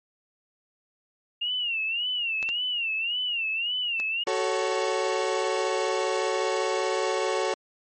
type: tone with vibrato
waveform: sine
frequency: 2794 Hz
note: F7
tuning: in tune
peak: -25 dBFS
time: 1.41-4.24 s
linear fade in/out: 10 ms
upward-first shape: sine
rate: 1.8 Hz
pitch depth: 130 cents each way
type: clicks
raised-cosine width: 0.2 ms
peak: -18 dBFS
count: 3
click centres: 2.428 / 2.49 / 4 s
type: chord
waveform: 30% pulse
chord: F# minor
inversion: none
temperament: equal with one note detuned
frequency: 374.9 / 440 / 554.4 Hz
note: F#4 / A4 / C#5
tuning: +23 / 0 / 0 cents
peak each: -26 dBFS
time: 4.27-7.54 s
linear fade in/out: 2 ms
effects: MP3 32 kbps